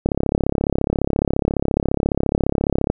click train, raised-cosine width 2 ms, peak -4 dBFS, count 99, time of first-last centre 0.06-2.901 s, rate 34.5 Hz, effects none

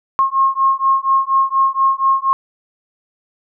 sine beating tone pair, 1075 / 1079.2 Hz, C6 / C#6, +47 / -47 cents, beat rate 4.2 Hz, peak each -15 dBFS, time 0.19-2.33 s, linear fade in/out 0 ms, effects none

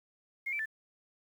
sine tone with pitch steps, 2143 / 2328 / 1762 Hz, C7 / D7 / A6, +41 / -16 / +2 cents, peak -32 dBFS, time 0.46-0.658 s, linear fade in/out 10 ms, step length 66 ms, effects 10-bit

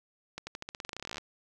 accelerating click train, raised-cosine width 0.2 ms, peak -21 dBFS, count 22, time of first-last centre 0.38-1.182 s, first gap 90 ms, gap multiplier 0.9, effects none

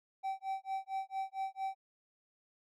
triangle tone with tremolo, 772 Hz, G5, 27 cents flat, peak -31 dBFS, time 0.23-1.75 s, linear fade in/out 20 ms, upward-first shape sine, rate 4.4 Hz, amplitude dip 100%, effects none

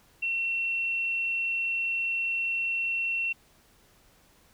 sine tone, 2715 Hz, F7, 50 cents flat, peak -26 dBFS, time 0.22-3.33 s, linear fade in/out 10 ms, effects pink hiss -61 dBFS RMS until 4.53 s

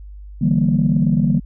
sine chord, E half-diminished seventh, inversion third, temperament equal with one note detuned, 146.83 / 164.81 / 193.75 / 233.1 Hz, D3 / E3 / G3 / Bb3, 0 / 0 / -20 / 0 cents, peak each -18 dBFS, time 0.41-1.4 s, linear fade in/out 10 ms, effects tanh soft clip ceiling -5 dBFS + added 50 Hz sine -33 dBFS peak until 1.45 s

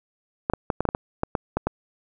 clicks, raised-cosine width 1 ms, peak -8 dBFS, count 11, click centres 0.499 / 0.536 / 0.702 / 0.806 / 0.853 / 0.889 / 0.949 / 1.234 / 1.352 / 1.57 / 1.67 s, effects none

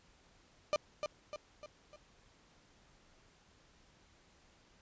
35% pulse tone with echo, 600 Hz, D5, 37 cents sharp, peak -27 dBFS, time 0.73-0.76 s, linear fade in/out 0 ms, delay 300 ms, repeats 4, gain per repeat -6 dB, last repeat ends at 1.96 s, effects pink hiss -66 dBFS RMS until 4.81 s + resampled to 16000 Hz

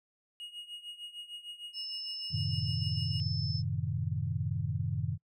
triangle tone with tremolo, 2877 Hz, F#7, 49 cents flat, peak -37 dBFS, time 0.4-3.2 s, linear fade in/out 0 ms, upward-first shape triangle, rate 6.6 Hz, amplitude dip 85%
sine tone, 5260 Hz, E8, 5 cents flat, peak -37 dBFS, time 1.73-3.63 s, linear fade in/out 50 ms
sine chord, F# diminished seventh, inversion none, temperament equal, 92.5 / 110 / 130.81 / 155.56 Hz, F#2 / A2 / C3 / Eb3, 0 / 0 / 0 / 0 cents, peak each -36 dBFS, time 2.3-5.18 s, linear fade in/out 50 ms
effects noise-tail reverb RT60 0.1 s tail -24 dB re dry

